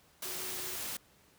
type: tone in noise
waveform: sine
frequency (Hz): 370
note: F#4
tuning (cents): 0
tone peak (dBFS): -49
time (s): 0.25-0.76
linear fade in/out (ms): 5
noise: white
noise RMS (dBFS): -39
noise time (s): 0.22-0.97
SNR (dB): -13
effects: pink hiss -64 dBFS RMS until 1.38 s + high-pass 60 Hz 12 dB/octave